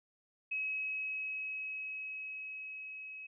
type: tone with level ramp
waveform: sine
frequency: 2558 Hz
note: D#7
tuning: 47 cents sharp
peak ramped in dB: -33 to -44 dBFS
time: 0.51-3.27 s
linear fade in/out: 10 ms
effects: none